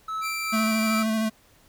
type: tone with tremolo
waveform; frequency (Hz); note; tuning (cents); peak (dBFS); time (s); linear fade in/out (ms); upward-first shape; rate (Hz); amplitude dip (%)
triangle; 1300; E6; -24; -25; 0.08-1.03; 5; sine; 2.5; 65
type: tone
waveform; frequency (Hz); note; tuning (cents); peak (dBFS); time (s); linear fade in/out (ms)
sawtooth; 2349; D7; 0; -25; 0.21-1.05; 50
type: tone with vibrato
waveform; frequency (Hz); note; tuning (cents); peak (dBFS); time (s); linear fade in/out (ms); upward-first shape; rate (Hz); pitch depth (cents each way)
square; 220; A3; 0; -23; 0.52-1.3; 20; square; 13; 16
effects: pink hiss -58 dBFS RMS until 1.68 s